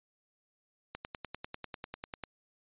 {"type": "click train", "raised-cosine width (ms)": 0.3, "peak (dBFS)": -23, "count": 14, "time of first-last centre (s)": [0.95, 2.237], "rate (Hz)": 10.1, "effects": ["resampled to 8000 Hz"]}